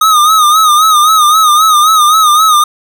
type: tone with vibrato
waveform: square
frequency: 1244.5 Hz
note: D#6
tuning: in tune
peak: -5 dBFS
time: 0.01-2.64 s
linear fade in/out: 5 ms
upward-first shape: sine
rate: 3.8 Hz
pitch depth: 76 cents each way
effects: none